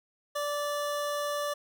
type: tone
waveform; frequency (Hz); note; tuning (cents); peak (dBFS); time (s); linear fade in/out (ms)
25% pulse; 583; D5; -13; -26; 0.35-1.54; 10
effects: none